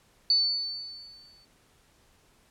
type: tone with exponential decay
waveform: sine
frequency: 4498 Hz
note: C#8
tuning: 24 cents sharp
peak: -18 dBFS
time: 0.3-1.45 s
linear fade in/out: 2 ms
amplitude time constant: 250 ms
effects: pink hiss -63 dBFS RMS until 2.5 s + low-pass 12000 Hz 12 dB/octave